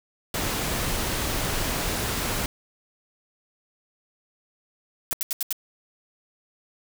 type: noise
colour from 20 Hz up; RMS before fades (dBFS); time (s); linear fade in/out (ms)
pink; -27; 0.34-2.46; 2
type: noise bursts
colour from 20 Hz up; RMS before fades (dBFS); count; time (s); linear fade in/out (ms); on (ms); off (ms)
blue; -26; 5; 5.11-5.527; 0; 21; 78
type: click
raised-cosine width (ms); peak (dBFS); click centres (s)
0.5; -15; 5.127
effects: none

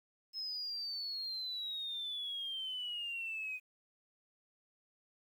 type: exponential sweep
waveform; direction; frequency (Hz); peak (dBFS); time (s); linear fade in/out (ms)
sine; down; 5200 to 2489; -37; 0.33-3.6; 50
effects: tanh soft clip ceiling -33 dBFS + 11-bit

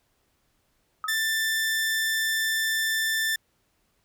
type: tone with exponential decay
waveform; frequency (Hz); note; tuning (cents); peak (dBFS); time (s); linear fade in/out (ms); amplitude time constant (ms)
sine; 1274; D#6; +41; -25; 1.04-1.18; 1; 30
type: tone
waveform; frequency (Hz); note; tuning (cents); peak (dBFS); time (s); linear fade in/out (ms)
sawtooth; 1774; A6; +14; -20; 1.08-3.36; 5
effects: pink hiss -70 dBFS RMS until 4.04 s

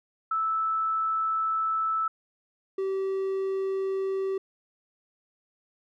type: tone pair in turn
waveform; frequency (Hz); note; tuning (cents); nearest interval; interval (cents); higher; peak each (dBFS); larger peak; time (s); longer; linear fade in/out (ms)
sine / triangle; 1313 / 385.5; E6 / G4; -7 / -29; octave + major sixth; 2122; first; -24; neither; 0.31-2.08 / 2.78-4.38; first; 5
effects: none

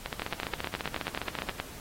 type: two click trains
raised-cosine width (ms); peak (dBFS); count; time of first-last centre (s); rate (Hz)
0.3; -16 / -15; 22 / 14; 0.06-1.489 / 0.22-1.6; 14.7 / 9.42
effects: pink hiss -46 dBFS RMS until 1.8 s + AAC 48 kbps

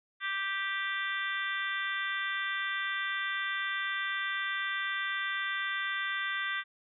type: harmonic tone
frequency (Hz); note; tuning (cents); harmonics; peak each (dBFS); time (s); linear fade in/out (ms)
392; G4; 0; 3 / 4 / 5 / 6 / 7 / 8 / 9; -39 / -35 / -35 / -44 / -46 / -46 / -41; 0.2-6.64; 50
effects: none

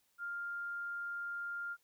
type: tone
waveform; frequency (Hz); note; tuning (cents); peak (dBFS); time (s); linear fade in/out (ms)
sine; 1400; F6; +4; -38; 0.18-1.77; 50
effects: white hiss -75 dBFS RMS until 1.83 s

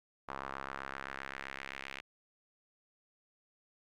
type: tone with band-pass filter sweep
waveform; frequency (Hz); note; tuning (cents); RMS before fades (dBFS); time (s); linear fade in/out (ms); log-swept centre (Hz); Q
sawtooth; 67.7; C#2; -40; -44; 0.28-2.01; 10; 1100 to 2400; 2.1
effects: none

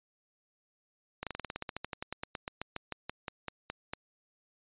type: slowing click train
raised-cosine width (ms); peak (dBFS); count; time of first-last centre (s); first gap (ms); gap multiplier
0.3; -20; 26; 1.23-3.935; 37; 1.08
effects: resampled to 8000 Hz

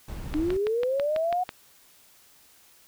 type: noise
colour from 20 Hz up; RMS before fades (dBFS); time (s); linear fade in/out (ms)
brown; -35; 0.08-0.57; 5
type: click train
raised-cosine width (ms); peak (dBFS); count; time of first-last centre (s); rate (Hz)
0.3; -17; 8; 0.34-1.491; 6.08
type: linear sweep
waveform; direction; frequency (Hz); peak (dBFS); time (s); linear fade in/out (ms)
sine; up; 293.7 to 740; -23; 0.34-1.44; 10
effects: white hiss -57 dBFS RMS until 2.87 s

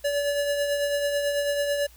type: tone with tremolo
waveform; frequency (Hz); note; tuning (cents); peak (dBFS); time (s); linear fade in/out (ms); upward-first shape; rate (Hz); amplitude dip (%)
square; 574; D5; -40; -22; 0.04-1.87; 10; triangle; 9.1; 45
effects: added 57 Hz sine -51 dBFS peak until 1.96 s + white hiss -55 dBFS RMS until 1.96 s

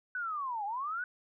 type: linear two-way sweep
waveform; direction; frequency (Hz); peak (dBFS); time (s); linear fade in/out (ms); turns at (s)
sine; down then up; 1512 to 784 to 1512; -33; 0.15-1.04; 2; 0.65
effects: none

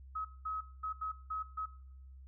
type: tone bursts at uneven times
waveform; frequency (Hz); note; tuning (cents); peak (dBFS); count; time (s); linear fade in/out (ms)
sine; 1277; D#6; +45; -35; 6; 0.15-0.25 / 0.45-0.61 / 0.83-0.93 / 1.01-1.12 / 1.3-1.43 / 1.57-1.66; 10
effects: noise-tail reverb RT60 0.8 s tail -20 dB re dry + added 66 Hz sine -50 dBFS peak until 2.27 s

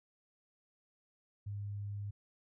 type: tone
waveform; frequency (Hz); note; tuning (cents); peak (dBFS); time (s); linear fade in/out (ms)
sine; 101.8; G#2; -34; -38; 1.46-2.11; 10
effects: none

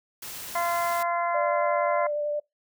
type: noise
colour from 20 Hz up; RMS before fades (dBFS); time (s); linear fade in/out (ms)
white; -38; 0.22-1.03; 5
type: harmonic tone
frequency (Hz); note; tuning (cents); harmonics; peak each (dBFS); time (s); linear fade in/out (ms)
344; F4; -26; 2 / 3 / 4 / 5 / 6; -27 / -28 / -34 / -39 / -35; 0.55-2.07; 5
type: tone with vibrato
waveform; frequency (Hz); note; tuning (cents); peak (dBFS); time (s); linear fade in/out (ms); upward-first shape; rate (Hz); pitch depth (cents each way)
sine; 591; D5; +11; -25; 1.34-2.4; 10; sine; 11; 12
effects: noise-tail reverb RT60 0.2 s tail -25 dB re dry

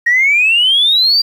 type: exponential sweep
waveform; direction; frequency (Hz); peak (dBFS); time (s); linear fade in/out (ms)
sine; up; 1864.7 to 4774; -7; 0.06-1.22; 10
effects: tanh soft clip ceiling -3 dBFS + 7-bit

